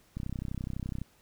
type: click train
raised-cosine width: 5 ms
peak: -23 dBFS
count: 28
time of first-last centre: 0.17-1.016 s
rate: 31.9 Hz
effects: pink hiss -64 dBFS RMS until 1.21 s